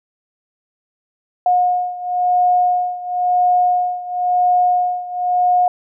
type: beating tone pair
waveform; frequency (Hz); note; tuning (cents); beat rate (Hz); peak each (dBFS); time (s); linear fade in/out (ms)
sine; 720 / 720.97; F#5 / F#5; -47 / -45; 0.97; -15 / -18; 1.46-5.68; 2
effects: none